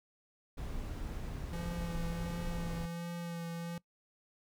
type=noise; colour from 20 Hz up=brown; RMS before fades=-40 dBFS; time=0.57-2.86 s; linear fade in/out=10 ms
type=tone with vibrato; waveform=square; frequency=170 Hz; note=F3; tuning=46 cents flat; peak=-39 dBFS; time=1.53-3.78 s; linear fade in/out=2 ms; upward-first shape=sine; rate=1.4 Hz; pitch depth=18 cents each way
effects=noise-tail reverb RT60 0.1 s tail -21 dB re dry